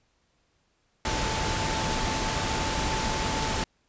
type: tone in noise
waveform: sine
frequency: 879 Hz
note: A5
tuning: 2 cents flat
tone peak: -33 dBFS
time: 1.05-3.64 s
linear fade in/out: 2 ms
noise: pink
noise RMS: -28 dBFS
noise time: 1.05-3.64 s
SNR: -8 dB
effects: pink hiss -70 dBFS RMS until 3.88 s + resampled to 16000 Hz